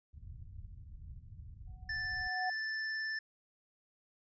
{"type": "low-pass noise", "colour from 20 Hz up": "white", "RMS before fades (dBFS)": -49, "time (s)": [0.13, 2.28], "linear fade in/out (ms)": 10, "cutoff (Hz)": 100, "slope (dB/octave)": 24}
{"type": "tone with exponential growth", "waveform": "sine", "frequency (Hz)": 740, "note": "F#5", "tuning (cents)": 0, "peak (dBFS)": -32, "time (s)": [1.67, 2.5], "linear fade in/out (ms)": 5, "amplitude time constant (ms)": 180}
{"type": "tone with vibrato", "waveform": "square", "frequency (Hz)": 1760, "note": "A6", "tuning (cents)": 0, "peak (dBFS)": -36, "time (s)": [1.89, 3.19], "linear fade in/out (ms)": 5, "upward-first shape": "triangle", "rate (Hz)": 19, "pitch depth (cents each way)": 12}
{"effects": ["resampled to 16000 Hz"]}